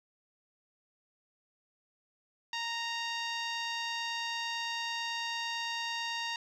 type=tone with low-pass filter; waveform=10% pulse; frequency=929 Hz; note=A#5; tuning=6 cents flat; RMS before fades=-36 dBFS; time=2.53-6.36 s; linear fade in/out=2 ms; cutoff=5200 Hz; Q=0.84; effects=none